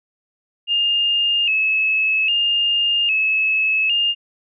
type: tone with vibrato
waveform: sine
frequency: 2702 Hz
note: E7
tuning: 42 cents sharp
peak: -15 dBFS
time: 0.67-4.15 s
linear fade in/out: 50 ms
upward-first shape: square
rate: 0.62 Hz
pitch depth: 74 cents each way
effects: none